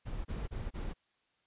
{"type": "noise bursts", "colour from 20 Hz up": "brown", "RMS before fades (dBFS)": -38, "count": 4, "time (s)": [0.05, 0.937], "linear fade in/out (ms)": 20, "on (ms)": 200, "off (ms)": 29, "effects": ["white hiss -75 dBFS RMS until 1.46 s", "resampled to 8000 Hz"]}